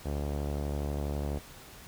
sawtooth tone with low-pass filter, 72.2 Hz, D2, 29 cents flat, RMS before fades -33 dBFS, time 0.05-1.39 s, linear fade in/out 10 ms, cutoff 640 Hz, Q 1.6, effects pink hiss -50 dBFS RMS until 1.87 s

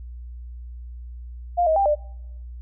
sine tone with pitch steps, 701 / 634 / 792 / 596 Hz, F5 / D#5 / G5 / D5, +6 / +32 / +18 / +25 cents, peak -16 dBFS, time 1.57-1.954 s, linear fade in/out 20 ms, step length 96 ms, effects noise-tail reverb RT60 0.9 s tail -25 dB re dry + added 60 Hz sine -34 dBFS peak until 2.61 s

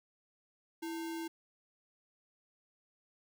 sine tone with sample-and-hold, 329.6 Hz, E4, in tune, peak -37 dBFS, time 0.82-1.28 s, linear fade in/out 10 ms, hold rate 1225 Hz, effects none

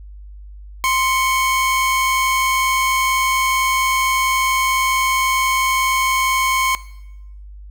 45% pulse tone pair together, 1046.3 / 2217 Hz, C6 / C#7, 0 / 0 cents, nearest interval octave + minor second, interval 1300 cents, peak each -17 / -19 dBFS, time 0.84-6.75 s, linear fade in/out 0 ms, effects noise-tail reverb RT60 0.9 s tail -19 dB re dry + added 50 Hz sine -34 dBFS peak until 7.7 s

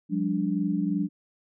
sine tone cluster, 178.7 / 201.5 / 291.3 Hz, F3 / G3 / D4, +40 / +48 / -14 cents, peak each -28 dBFS, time 0.09-1.09 s, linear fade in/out 50 ms, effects none

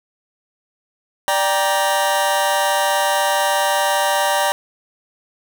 sawtooth chord, G minor, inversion second, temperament just, 588 / 784 / 940.8 Hz, D5 / G5 / Bb5, +2 / 0 / +16 cents, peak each -16 dBFS, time 1.28-4.52 s, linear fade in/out 0 ms, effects none

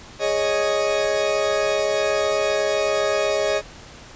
40% pulse chord, Ab suspended fourth, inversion none, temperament equal, 415.3 / 554.4 / 622.3 Hz, Ab4 / Db5 / Eb5, 0 / 0 / 0 cents, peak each -24 / -23 / -21 dBFS, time 0.19-3.62 s, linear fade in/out 50 ms, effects pink hiss -42 dBFS RMS until 4.15 s + resampled to 16000 Hz

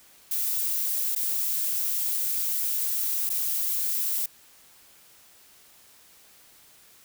violet noise with dropouts, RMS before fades -27 dBFS, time 0.31-4.26 s, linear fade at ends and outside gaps 5 ms, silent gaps 1.151-1.16 / 3.293-3.3 s, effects white hiss -55 dBFS RMS until 7.04 s

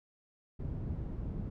white low-pass noise, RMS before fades -38 dBFS, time 0.59-1.5 s, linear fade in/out 10 ms, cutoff 140 Hz, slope 12 dB/octave, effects none

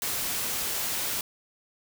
white noise, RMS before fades -30 dBFS, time 0.02-1.21 s, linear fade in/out 2 ms, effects none

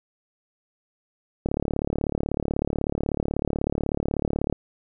click train, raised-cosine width 2 ms, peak -11 dBFS, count 112, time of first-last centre 1.46-4.526 s, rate 36.2 Hz, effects none

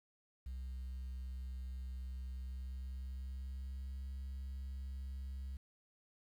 sine tone with pitch glide, 64.1 to 66.67 Hz, C2 to C2, -35 to +33 cents, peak -39 dBFS, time 0.46-5.57 s, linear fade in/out 5 ms, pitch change +68 cents, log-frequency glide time 2.25-4.06 s, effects tanh soft clip ceiling -40 dBFS + 11-bit

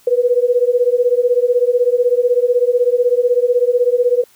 sine beating tone pair, 481.5 / 497.5 Hz, B4 / B4, -44 / +13 cents, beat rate 16 Hz, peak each -14 dBFS, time 0.07-4.24 s, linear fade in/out 5 ms, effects white hiss -51 dBFS RMS until 4.35 s

